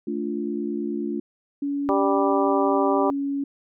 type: chord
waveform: sine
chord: D minor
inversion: second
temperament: equal with one note detuned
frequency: 220 / 289.6 / 349.2 Hz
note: A3 / D4 / F4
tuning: 0 / -24 / 0 cents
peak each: -29 dBFS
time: 0.07-1.2 s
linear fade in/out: 5 ms
type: tone with pitch glide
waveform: sine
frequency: 283.2 to 279.5 Hz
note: C#4 to C#4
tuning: +37 to +14 cents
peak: -23 dBFS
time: 1.62-3.44 s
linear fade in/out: 5 ms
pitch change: -23 cents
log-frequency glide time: 2.21-2.74 s
type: harmonic tone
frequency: 196 Hz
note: G3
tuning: in tune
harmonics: 2 / 3 / 4 / 5 / 6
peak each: -23 / -25 / -26 / -27 / -28 dBFS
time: 1.89-3.1 s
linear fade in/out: 0 ms
effects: none